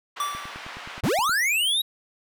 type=band-pass noise; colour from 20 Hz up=pink; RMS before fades=-39 dBFS; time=0.16-1.01 s; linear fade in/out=10 ms; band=1000 to 3000 Hz; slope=12 dB/octave
type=tone with exponential decay; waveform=square; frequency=1161 Hz; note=D6; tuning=20 cents flat; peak=-23 dBFS; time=0.2-0.76 s; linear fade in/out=2 ms; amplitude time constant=120 ms
type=click train; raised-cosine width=3 ms; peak=-29 dBFS; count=10; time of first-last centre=0.35-1.294 s; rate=9.53 Hz
type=linear sweep; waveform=square; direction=up; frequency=49.85 to 3870 Hz; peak=-21 dBFS; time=1.03-1.82 s; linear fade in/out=10 ms
effects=none